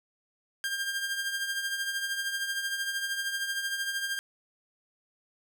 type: tone with tremolo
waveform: sawtooth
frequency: 1600 Hz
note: G6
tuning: 35 cents sharp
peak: -24 dBFS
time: 0.64-4.19 s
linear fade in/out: 0 ms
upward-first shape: triangle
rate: 13 Hz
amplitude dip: 60%
effects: none